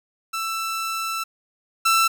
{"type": "tone pair in turn", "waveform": "sawtooth", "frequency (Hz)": [1329, 1334.4], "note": ["E6", "E6"], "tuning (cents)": [14, 21], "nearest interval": "unison", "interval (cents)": 7, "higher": "second", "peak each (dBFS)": [-21, -12], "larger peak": "second", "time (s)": [[0.33, 1.24], [1.85, 2.08]], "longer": "first", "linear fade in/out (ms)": 10, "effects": []}